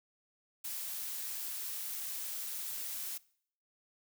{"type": "noise", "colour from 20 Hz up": "blue", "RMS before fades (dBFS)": -40, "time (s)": [0.64, 3.18], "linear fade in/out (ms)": 10, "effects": ["noise-tail reverb RT60 0.6 s tail -22 dB re dry"]}